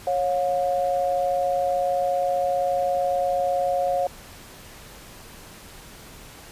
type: tone pair together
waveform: sine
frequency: 550 / 715 Hz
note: C#5 / F5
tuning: -14 / +41 cents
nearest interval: perfect fourth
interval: 455 cents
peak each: -23 dBFS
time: 0.07-4.07 s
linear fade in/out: 2 ms
effects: pink hiss -44 dBFS RMS until 6.51 s + resampled to 32000 Hz